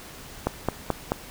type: click train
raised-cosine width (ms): 1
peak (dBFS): -8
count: 4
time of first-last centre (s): 0.47-1.119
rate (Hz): 4.62
effects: pink hiss -43 dBFS RMS until 1.3 s